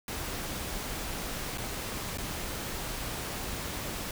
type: noise with dropouts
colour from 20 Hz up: pink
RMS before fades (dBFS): -36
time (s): 0.08-4.11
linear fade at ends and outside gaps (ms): 2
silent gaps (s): 1.576-1.581 / 2.175-2.183
effects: none